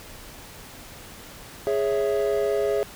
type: chord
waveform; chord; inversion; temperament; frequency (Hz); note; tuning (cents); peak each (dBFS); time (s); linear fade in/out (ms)
triangle; C# minor; second; equal; 415.3 / 554.4 / 659.3; G#4 / C#5 / E5; 0 / 0 / 0; -21 / -25 / -26; 1.67-2.83; 0
effects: pink hiss -43 dBFS RMS until 2.95 s